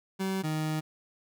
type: tone pair in turn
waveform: 30% pulse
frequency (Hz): 191.3 / 155.55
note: G3 / D#3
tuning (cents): -42 / 0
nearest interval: major third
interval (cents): 358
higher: first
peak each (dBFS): -26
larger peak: neither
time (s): 0.19-0.43 / 0.43-0.81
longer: second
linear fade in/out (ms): 20
effects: none